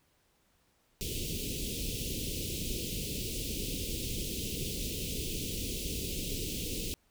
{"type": "band-stop noise", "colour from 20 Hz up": "pink", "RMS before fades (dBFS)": -36, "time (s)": [1.01, 6.94], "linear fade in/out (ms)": 0, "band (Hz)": [490, 2600], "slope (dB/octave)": 48, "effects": ["pink hiss -71 dBFS RMS until 7.1 s"]}